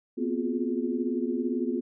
sine tone cluster, 239.7 / 257.5 / 349.4 / 362.5 / 420.3 Hz, A#3 / C4 / F4 / F#4 / G#4, +48 / -28 / +1 / -35 / +21 cents, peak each -31 / -30 / -32 / -37 / -36 dBFS, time 0.17-1.81 s, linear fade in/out 20 ms, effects none

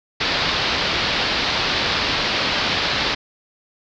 white low-pass noise, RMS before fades -21 dBFS, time 0.2-3.15 s, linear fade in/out 10 ms, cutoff 4800 Hz, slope 48 dB/octave, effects none

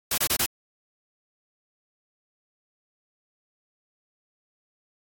white noise bursts, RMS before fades -24 dBFS, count 4, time 0.11-0.461 s, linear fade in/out 5 ms, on 69 ms, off 25 ms, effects AAC 64 kbps

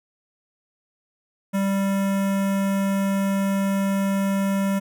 square tone with notch filter, 196 Hz, G3, in tune, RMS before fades -22 dBFS, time 1.53-4.8 s, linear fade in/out 20 ms, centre 4300 Hz, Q 1, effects none

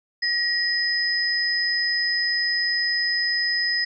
sine tone pair together, 1900 / 5039 Hz, A#6 / D#8, +33 / +21 cents, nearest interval octave + perfect fourth, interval 1688 cents, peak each -23 / -23 dBFS, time 0.22-3.85 s, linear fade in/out 10 ms, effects none

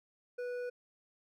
triangle tone with hard clipping, 491.1 Hz, B4, 10 cents flat, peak -38 dBFS, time 0.38-0.7 s, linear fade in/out 10 ms, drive 11 dB, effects none

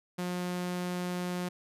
sawtooth tone, 178.9 Hz, F3, 42 cents sharp, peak -28 dBFS, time 0.18-1.49 s, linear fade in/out 10 ms, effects resampled to 32000 Hz

